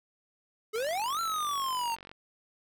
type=exponential two-way sweep; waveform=square; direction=up then down; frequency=415.3 to 1368 to 903 Hz; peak=-30 dBFS; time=0.73-1.96 s; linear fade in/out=20 ms; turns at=1.2 s
type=click train; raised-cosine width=0.3 ms; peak=-30 dBFS; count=64; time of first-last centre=0.76-2.115 s; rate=46.5 Hz
effects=none